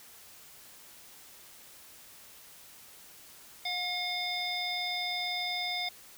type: harmonic tone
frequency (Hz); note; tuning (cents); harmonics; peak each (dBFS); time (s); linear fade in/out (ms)
718; F5; +48; 1 / 3 / 5 / 7; -38 / -36 / -35 / -38; 3.65-5.89; 5
effects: white hiss -53 dBFS RMS until 6.17 s